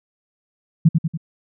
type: tone with echo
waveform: sine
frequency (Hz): 161.6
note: E3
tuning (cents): -34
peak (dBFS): -7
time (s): 0.85-0.89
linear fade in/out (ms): 10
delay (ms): 95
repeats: 3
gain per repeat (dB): -5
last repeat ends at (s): 1.175
effects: none